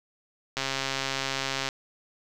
click train, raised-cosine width 0.2 ms, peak -11 dBFS, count 152, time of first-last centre 0.57-1.689 s, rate 135 Hz, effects none

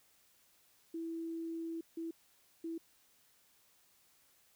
sine tone bursts at uneven times, 329.6 Hz, E4, in tune, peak -38 dBFS, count 3, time 0.94-1.81 / 1.97-2.11 / 2.64-2.78 s, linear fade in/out 5 ms, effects white hiss -69 dBFS RMS until 4.55 s

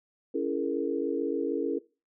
sine chord, A# half-diminished seventh, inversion first, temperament just, 279.7 / 335.6 / 419.5 / 466.2 Hz, C#4 / E4 / G#4 / A#4, +16 / +31 / +17 / 0 cents, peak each -32 dBFS, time 0.34-1.79 s, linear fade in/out 10 ms, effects noise-tail reverb RT60 0.3 s tail -20 dB re dry

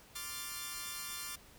5% pulse chord, D minor seventh, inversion third, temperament equal, 1046.5 / 1174.7 / 1396.9 / 1760 Hz, C6 / D6 / F6 / A6, 0 / 0 / 0 / 0 cents, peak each -36 / -33 / -34 / -36 dBFS, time 0.15-1.36 s, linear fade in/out 10 ms, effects pink hiss -59 dBFS RMS until 1.58 s

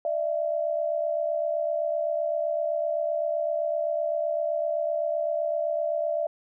sine tone pair together, 598.2 / 666 Hz, D5 / E5, +32 / +18 cents, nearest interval major second, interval 186 cents, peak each -27 dBFS, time 0.05-6.27 s, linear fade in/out 2 ms, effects none

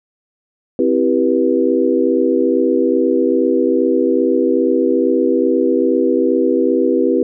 sine chord, C major seventh, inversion none, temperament equal with one note detuned, 261.6 / 329.6 / 392 / 486.8 Hz, C4 / E4 / G4 / B4, 0 / 0 / 0 / -25 cents, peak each -17 dBFS, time 0.79-7.23 s, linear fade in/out 2 ms, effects none

